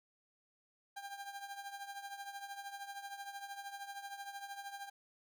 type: tone with tremolo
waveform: 30% pulse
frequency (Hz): 798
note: G5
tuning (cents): +31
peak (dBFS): -39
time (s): 0.96-4.9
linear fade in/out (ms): 10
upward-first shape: triangle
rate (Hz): 13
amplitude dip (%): 75
effects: none